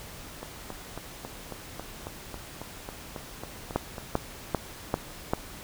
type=two click trains; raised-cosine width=1 ms; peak=-22 / -10 dBFS; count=14 / 5; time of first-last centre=0.43-3.982 / 3.76-5.335 s; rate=3.66 / 2.54 Hz; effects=pink hiss -44 dBFS RMS until 5.63 s